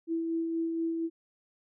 sine tone with tremolo, 329.6 Hz, E4, in tune, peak -27 dBFS, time 0.07-1.1 s, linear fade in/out 50 ms, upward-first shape sine, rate 4.2 Hz, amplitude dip 30%, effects none

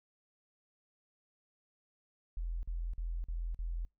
sine tone bursts, 42.22 Hz, E1, 42 cents sharp, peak -34 dBFS, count 5, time 2.37-3.85 s, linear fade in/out 0 ms, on 260 ms, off 45 ms, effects noise-tail reverb RT60 0.2 s tail -26 dB re dry

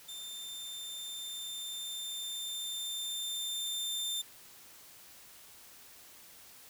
sawtooth tone with level ramp, 3584 Hz, A7, 31 cents sharp, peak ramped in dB -39 to -30 dBFS, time 0.08-4.22 s, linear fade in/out 10 ms, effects white hiss -55 dBFS RMS until 6.69 s

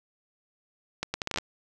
accelerating click train, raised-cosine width 0.2 ms, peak -12 dBFS, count 9, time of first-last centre 1.03-1.385 s, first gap 110 ms, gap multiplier 0.71, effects none

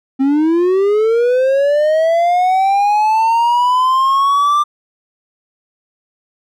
triangle linear sweep, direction up, 262.4 to 1190 Hz, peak -8 dBFS, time 0.19-4.64 s, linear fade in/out 20 ms, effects none

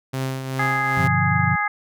sawtooth tone with tremolo, 132.2 Hz, C3, 18 cents sharp, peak -18 dBFS, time 0.13-1.08 s, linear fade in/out 10 ms, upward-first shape triangle, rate 2.5 Hz, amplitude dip 55%
harmonic tone, 415.3 Hz, G#4, in tune, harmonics 2 / 3 / 4 / 5, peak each -25 / -25 / -25 / -25 dBFS, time 0.59-1.68 s, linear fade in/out 5 ms
sine chord, G dominant seventh, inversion none, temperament equal, 98 / 123.47 / 146.83 / 174.61 Hz, G2 / B2 / D3 / F3, 0 / 0 / 0 / 0 cents, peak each -24 dBFS, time 0.97-1.56 s, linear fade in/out 10 ms
effects none

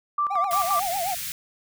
sine tone with tremolo, 1174.7 Hz, D6, in tune, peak -20 dBFS, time 0.18-0.8 s, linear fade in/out 5 ms, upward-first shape square, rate 5.7 Hz, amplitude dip 65%
triangle tone with vibrato, 740 Hz, F#5, in tune, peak -23 dBFS, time 0.3-1.15 s, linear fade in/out 10 ms, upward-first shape triangle, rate 7.9 Hz, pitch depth 190 cents each way
white band-stop noise, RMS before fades -32 dBFS, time 0.51-1.32 s, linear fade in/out 0 ms, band 190 to 1600 Hz, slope 24 dB/octave
effects none

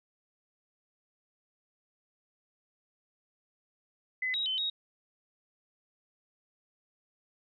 sine tone with pitch steps, 2022 / 3818 / 3060 / 3776 Hz, B6 / A#7 / G7 / A#7, +40 / +41 / -42 / +22 cents, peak -29 dBFS, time 4.22-4.7 s, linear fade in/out 5 ms, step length 120 ms, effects none

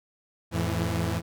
sawtooth tone cluster, 85.6 / 108.2 / 166.2 Hz, F2 / A2 / E3, -34 / -29 / +15 cents, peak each -26 dBFS, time 0.51-1.22 s, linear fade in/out 50 ms, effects none

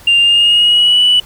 sine tone with pitch glide, 2794 to 2960 Hz, F7 to F#7, 0 to 0 cents, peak -5 dBFS, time 0.07-1.2 s, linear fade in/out 5 ms, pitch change +100 cents, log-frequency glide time 0.2-1.01 s, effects tanh soft clip ceiling -3 dBFS + pink hiss -39 dBFS RMS until 1.25 s

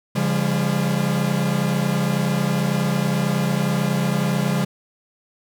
45% pulse tone cluster, 140.2 / 172.9 / 202.1 Hz, C#3 / F3 / G#3, +20 / -17 / -47 cents, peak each -23 dBFS, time 0.15-4.65 s, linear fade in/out 10 ms, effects none

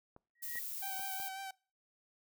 clicks, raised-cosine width 1 ms, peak -40 dBFS, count 4, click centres 0.164 / 0.556 / 0.995 / 1.2 s
sine tone with exponential growth, 1900 Hz, A#6, 33 cents sharp, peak -37 dBFS, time 0.35-0.59 s, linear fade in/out 5 ms, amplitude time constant 51 ms
violet noise, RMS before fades -42 dBFS, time 0.42-1.29 s, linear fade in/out 10 ms
sawtooth tone with vibrato, 773 Hz, G5, 24 cents flat, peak -38 dBFS, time 0.82-1.51 s, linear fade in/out 5 ms, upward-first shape sine, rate 5.5 Hz, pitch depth 23 cents each way
effects noise-tail reverb RT60 0.4 s tail -24 dB re dry

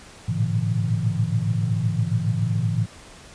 sine tone cluster, 105.8 / 113.3 / 119.7 / 144.8 / 167.6 Hz, G#2 / A#2 / A#2 / D3 / E3, +33 / -49 / +46 / -24 / +29 cents, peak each -25 / -25 / -28 / -29 / -26 dBFS, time 0.28-2.86 s, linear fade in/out 10 ms, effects pink hiss -45 dBFS RMS until 3.34 s + resampled to 22050 Hz

